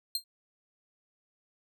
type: tone with exponential decay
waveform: sawtooth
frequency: 4186 Hz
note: C8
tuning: in tune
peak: -22 dBFS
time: 0.15-0.24 s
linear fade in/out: 2 ms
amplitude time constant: 18 ms
effects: none